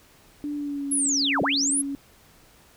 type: tone with pitch glide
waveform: sine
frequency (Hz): 292.6 to 278.9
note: D4 to C#4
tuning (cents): -6 to +11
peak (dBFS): -27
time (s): 0.44-1.95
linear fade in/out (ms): 0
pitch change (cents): -83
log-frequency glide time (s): 0.55-0.89
type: linear two-way sweep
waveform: sine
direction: down then up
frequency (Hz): 11175 to 110.8 to 11175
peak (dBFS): -21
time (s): 0.91-1.82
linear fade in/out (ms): 10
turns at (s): 1.42
effects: pink hiss -55 dBFS RMS until 2.76 s